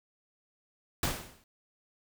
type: noise with exponential decay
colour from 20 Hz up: pink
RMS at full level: -27 dBFS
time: 1.03-1.44 s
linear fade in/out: 2 ms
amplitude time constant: 88 ms
effects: none